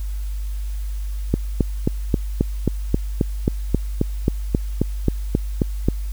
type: click train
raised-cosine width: 3 ms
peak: -3 dBFS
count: 18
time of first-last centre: 1.34-5.885 s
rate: 3.74 Hz
effects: added 50 Hz sine -23 dBFS peak until 6.12 s + white hiss -47 dBFS RMS until 6.12 s